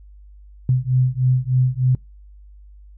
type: beating tone pair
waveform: sine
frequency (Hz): 126.3 / 129.6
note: B2 / C3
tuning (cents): +39 / -16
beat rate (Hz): 3.3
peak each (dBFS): -18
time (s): 0.69-1.95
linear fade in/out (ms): 2
effects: noise-tail reverb RT60 0.2 s tail -25 dB re dry + added 50 Hz sine -41 dBFS peak until 2.97 s